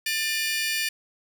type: tone cluster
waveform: sawtooth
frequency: 1781 / 2412 / 2910 / 4477 Hz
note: A6 / D7 / F#7 / C#8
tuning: +21 / +46 / -29 / +16 cents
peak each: -26 / -25 / -29 / -30 dBFS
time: 0.06-0.89 s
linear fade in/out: 5 ms
effects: 9-bit